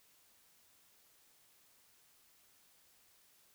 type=silence; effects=white hiss -68 dBFS RMS until 3.54 s